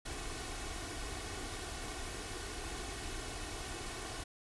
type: noise with comb filter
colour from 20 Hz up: pink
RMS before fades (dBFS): -42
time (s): 0.05-4.24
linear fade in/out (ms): 10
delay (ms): 2.7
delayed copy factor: +0.6
effects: resampled to 24000 Hz